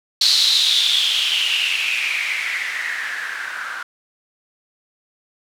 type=noise with low-pass filter sweep; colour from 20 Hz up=violet; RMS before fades=-20 dBFS; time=0.21-3.83 s; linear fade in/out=5 ms; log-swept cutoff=4300 to 1400 Hz; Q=7.3; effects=none